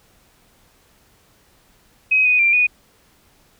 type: tone with pitch steps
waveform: sine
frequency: 2532 / 2489 / 2370 / 2470 Hz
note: D#7 / D#7 / D7 / D#7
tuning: +30 / 0 / +15 / -13 cents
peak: -12 dBFS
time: 2.11-2.67 s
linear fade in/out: 10 ms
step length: 140 ms
effects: pink hiss -56 dBFS RMS until 3.59 s